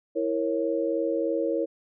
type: chord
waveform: sine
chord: A# diminished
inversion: second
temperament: equal with one note detuned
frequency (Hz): 329.6 / 466.2 / 549.3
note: E4 / A#4 / C#5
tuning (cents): 0 / 0 / -16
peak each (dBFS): -28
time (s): 0.15-1.66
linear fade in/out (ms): 20
effects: none